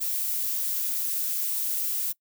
violet noise, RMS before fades -28 dBFS, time 0-2.13 s, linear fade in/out 20 ms, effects noise-tail reverb RT60 0.1 s tail -23 dB re dry

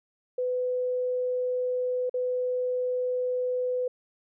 sine tone with dropouts, 501 Hz, B4, 25 cents sharp, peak -25 dBFS, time 0.38-3.88 s, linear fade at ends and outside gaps 5 ms, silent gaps 2.096-2.14 s, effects none

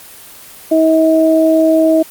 sine tone pair together, 320 / 640 Hz, D#4 / D#5, +49 / +49 cents, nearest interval octave, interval 1200 cents, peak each -10 dBFS, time 0.71-2.03 s, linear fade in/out 10 ms, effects white hiss -36 dBFS RMS until 2.1 s + Opus 24 kbps

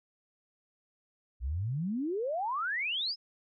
sine exponential sweep, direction up, 56.8 to 5274 Hz, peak -30 dBFS, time 1.4-3.16 s, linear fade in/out 50 ms, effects none

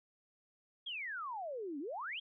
sine exponential two-way sweep, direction down then up, 3383 to 268.5 to 3383 Hz, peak -39 dBFS, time 0.86-2.2 s, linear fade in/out 10 ms, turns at 1.79 s, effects none

